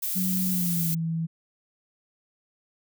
violet noise, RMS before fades -29 dBFS, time 0.02-0.95 s, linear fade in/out 10 ms
sine tone with pitch glide, 185.8 to 163.63 Hz, F#3 to E3, +7 to -12 cents, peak -25 dBFS, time 0.15-1.27 s, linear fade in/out 20 ms, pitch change -219 cents, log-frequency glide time 0.49-0.91 s
effects none

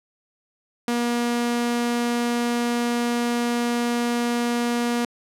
sawtooth tone, 238.7 Hz, A#3, 41 cents sharp, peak -17 dBFS, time 0.88-5.05 s, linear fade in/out 2 ms, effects low-pass 12000 Hz 12 dB/octave

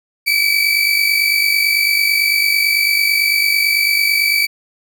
30% pulse tone pair together, 2277 / 2326 Hz, C#7 / D7, +46 / -17 cents, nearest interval unison, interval 37 cents, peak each -13 dBFS, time 0.26-4.47 s, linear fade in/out 20 ms, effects none

